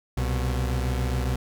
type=tone pair together; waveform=40% pulse; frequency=64.42 / 121.6 Hz; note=C2 / B2; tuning=-26 / -26 cents; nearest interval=major seventh; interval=1100 cents; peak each=-24 / -28 dBFS; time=0.17-1.36 s; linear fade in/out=5 ms; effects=none